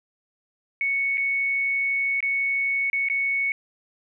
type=tone with dropouts; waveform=sine; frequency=2217 Hz; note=C#7; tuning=in tune; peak=-21 dBFS; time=0.81-3.52 s; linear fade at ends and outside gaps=1 ms; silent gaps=1.173-1.179 / 2.205-2.227 / 2.9-2.931 / 3.086-3.099 s; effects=none